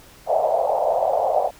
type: band-pass noise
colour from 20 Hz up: white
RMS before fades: -20 dBFS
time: 0.26-1.51 s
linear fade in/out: 50 ms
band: 540 to 760 Hz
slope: 48 dB/octave
effects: pink hiss -48 dBFS RMS until 1.59 s